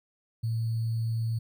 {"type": "tone with sample-and-hold", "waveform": "sine", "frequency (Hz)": 113.6, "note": "A#2", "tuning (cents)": -44, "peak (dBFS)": -26, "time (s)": [0.43, 1.39], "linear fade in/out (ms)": 10, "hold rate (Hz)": 4410, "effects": []}